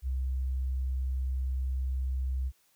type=tone; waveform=sine; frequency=65 Hz; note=C2; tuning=11 cents flat; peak=-28 dBFS; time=0.02-2.52 s; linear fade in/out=50 ms; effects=white hiss -68 dBFS RMS until 2.75 s